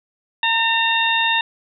harmonic tone with a mistuned harmonic, 917 Hz, A#5, 29 cents flat, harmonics 1 / 2 / 3 / 4, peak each -21 / -21 / -21 / -21 dBFS, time 0.43-1.41 s, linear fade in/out 2 ms, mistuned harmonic 2, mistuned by -22 cents, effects none

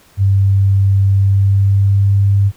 sine tone with pitch glide, 98 to 99.54 Hz, G2 to G2, 0 to +27 cents, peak -8 dBFS, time 0.17-2.52 s, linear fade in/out 50 ms, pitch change +27 cents, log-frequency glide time 1.13-2.22 s, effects pink hiss -48 dBFS RMS until 2.56 s

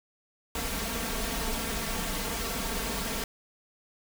pink noise with comb filter, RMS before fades -32 dBFS, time 0.55-3.24 s, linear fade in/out 2 ms, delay 4.4 ms, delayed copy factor +1, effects none

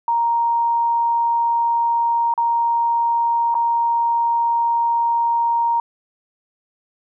sine tone with dropouts, 934 Hz, A#5, 3 cents sharp, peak -15 dBFS, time 0.08-5.8 s, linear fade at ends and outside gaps 2 ms, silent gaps 2.339-2.377 / 3.543-3.551 s, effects none

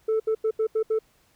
sine tone bursts at uneven times, 440 Hz, A4, in tune, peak -18 dBFS, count 6, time 0.08-0.2 / 0.27-0.35 / 0.44-0.51 / 0.59-0.67 / 0.75-0.83 / 0.9-0.99 s, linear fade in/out 10 ms, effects tanh soft clip ceiling -19 dBFS + pink hiss -63 dBFS RMS until 1.35 s

